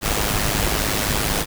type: noise with amplitude modulation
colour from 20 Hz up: pink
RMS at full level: -18 dBFS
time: 0.01-1.46 s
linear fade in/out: 50 ms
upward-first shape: sine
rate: 104 Hz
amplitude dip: 65%
effects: none